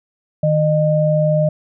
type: tone pair together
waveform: sine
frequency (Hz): 155.29 / 611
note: D#3 / D#5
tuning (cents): -3 / -32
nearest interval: 2 octaves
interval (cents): 2371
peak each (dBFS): -15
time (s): 0.43-1.49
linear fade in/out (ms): 5
effects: none